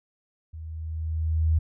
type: tone with level ramp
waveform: sine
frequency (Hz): 79.8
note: D#2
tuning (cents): +44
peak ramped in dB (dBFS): -36 to -17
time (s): 0.53-1.59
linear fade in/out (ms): 10
effects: none